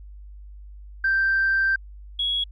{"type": "tone pair in turn", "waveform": "sine", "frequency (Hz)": [1568, 3336], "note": ["G6", "G#7"], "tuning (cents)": [0, 7], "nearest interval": "octave + minor second", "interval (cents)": 1307, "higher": "second", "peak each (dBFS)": [-17, -21], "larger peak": "first", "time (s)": [[1.04, 1.76], [2.19, 2.44]], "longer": "first", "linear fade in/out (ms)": 5, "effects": ["tanh soft clip ceiling -14 dBFS", "added 50 Hz sine -39 dBFS peak until 2.51 s"]}